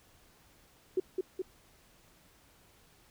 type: tone with echo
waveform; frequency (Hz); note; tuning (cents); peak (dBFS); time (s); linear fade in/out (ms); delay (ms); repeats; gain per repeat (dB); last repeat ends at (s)
sine; 372.3; F#4; +11; -25; 0.97-1; 5; 210; 2; -3; 1.42
effects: pink hiss -63 dBFS RMS until 3.1 s